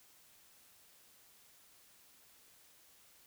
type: silence
effects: white hiss -64 dBFS RMS until 3.26 s